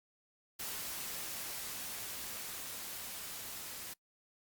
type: noise with level ramp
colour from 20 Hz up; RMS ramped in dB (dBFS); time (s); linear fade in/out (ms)
white; -41 to -45; 0.59-3.94; 10
effects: noise-tail reverb RT60 0.1 s tail -22 dB re dry + Opus 48 kbps